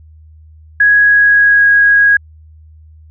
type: tone with pitch glide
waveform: sine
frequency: 1664 to 1648.7 Hz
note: G#6 to G#6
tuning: +3 to -13 cents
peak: -5 dBFS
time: 0.8-2.17 s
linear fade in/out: 5 ms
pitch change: -16 cents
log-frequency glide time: 0.99-1.73 s
effects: added 78 Hz sine -37 dBFS peak until 3.1 s